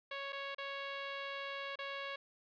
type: tone with dropouts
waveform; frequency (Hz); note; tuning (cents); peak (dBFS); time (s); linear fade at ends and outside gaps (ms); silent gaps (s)
10% pulse; 554.4; C#5; 0; -32; 0.11-2.16; 5; 0.324-0.328 / 0.548-0.582 / 1.757-1.788
effects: resampled to 11025 Hz + 12-bit